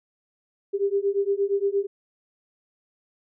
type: beating tone pair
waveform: sine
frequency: 394.4 / 403 Hz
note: G4 / G4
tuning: +11 / +48 cents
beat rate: 8.6 Hz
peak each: -24 dBFS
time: 0.73-1.87 s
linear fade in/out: 20 ms
effects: none